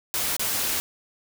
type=noise with dropouts; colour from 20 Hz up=white; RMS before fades=-26 dBFS; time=0.14-0.8 s; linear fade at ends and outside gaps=0 ms; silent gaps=0.366-0.395 s; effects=none